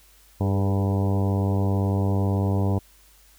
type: harmonic tone with a mistuned harmonic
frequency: 98 Hz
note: G2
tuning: in tune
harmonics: 1 / 2 / 3 / 4 / 5 / 6 / 7 / 8 / 9 / 10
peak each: -21 / -27 / -31 / -33 / -35 / -37 / -38 / -39 / -40 / -41 dBFS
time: 0.4-2.79 s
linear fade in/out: 10 ms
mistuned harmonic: 4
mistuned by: +37 cents
effects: added 50 Hz sine -56 dBFS peak until 3.38 s + white hiss -56 dBFS RMS until 3.38 s